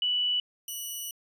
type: tone pair in turn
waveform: sine / 5% pulse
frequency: 2960 / 2946 Hz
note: F#7 / F#7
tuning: 0 / -8 cents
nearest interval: unison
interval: 8 cents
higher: first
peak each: -24 / -25 dBFS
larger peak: first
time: 0.02-0.4 / 0.68-1.11 s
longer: second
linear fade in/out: 2 ms
effects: resampled to 32000 Hz